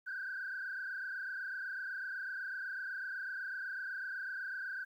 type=tone with frequency modulation; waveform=sine; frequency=1548 Hz; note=G6; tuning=22 cents flat; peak=-37 dBFS; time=0.06-4.85 s; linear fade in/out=20 ms; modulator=28 Hz; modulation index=2.5; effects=tanh soft clip ceiling -34 dBFS + 12-bit